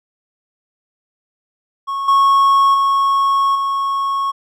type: tone with level steps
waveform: triangle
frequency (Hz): 1100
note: C#6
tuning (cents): -14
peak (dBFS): -17 / -7 / -10 / -14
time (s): 1.87-4.32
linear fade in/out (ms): 20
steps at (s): 2.08 / 2.74 / 3.55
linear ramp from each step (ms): 5
effects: none